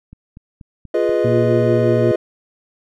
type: click train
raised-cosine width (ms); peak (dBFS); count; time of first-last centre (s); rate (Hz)
5; -25; 5; 0.13-1.094; 4.15
type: chord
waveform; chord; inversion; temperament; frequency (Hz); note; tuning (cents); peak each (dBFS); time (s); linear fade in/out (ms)
triangle; F half-diminished seventh; none; equal; 349.2 / 415.3 / 493.9 / 622.3; F4 / Ab4 / Cb5 / Eb5; 0 / 0 / 0 / 0; -18; 0.94-2.16; 5
type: harmonic tone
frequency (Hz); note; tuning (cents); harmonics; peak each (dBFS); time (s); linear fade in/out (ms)
118.3; A#2; +26; 1 / 2 / 3; -18 / -21 / -23; 1.24-2.12; 10
effects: none